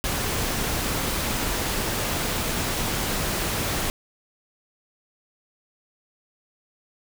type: noise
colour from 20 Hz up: pink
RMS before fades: -26 dBFS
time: 0.04-3.9 s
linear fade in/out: 0 ms
effects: none